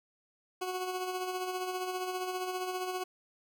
20% pulse tone with tremolo, 368 Hz, F#4, 9 cents flat, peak -27 dBFS, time 0.61-3.04 s, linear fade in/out 10 ms, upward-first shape sine, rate 15 Hz, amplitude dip 45%, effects none

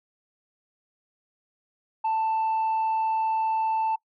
sine tone, 885 Hz, A5, 10 cents sharp, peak -20 dBFS, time 2.04-3.96 s, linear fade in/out 10 ms, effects noise-tail reverb RT60 0.1 s tail -24 dB re dry + tanh soft clip ceiling -21 dBFS

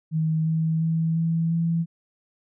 sine tone with pitch steps, 158.7 / 160.64 / 162.6 / 164.58 / 166.59 Hz, D#3 / E3 / E3 / E3 / E3, +35 / -44 / -23 / -2 / +19 cents, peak -20 dBFS, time 0.11-1.86 s, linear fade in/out 50 ms, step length 350 ms, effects none

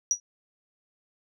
sine tone with exponential decay, 5800 Hz, F#8, 35 cents flat, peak -15 dBFS, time 0.11-0.2 s, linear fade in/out 1 ms, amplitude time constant 18 ms, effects tanh soft clip ceiling -15 dBFS

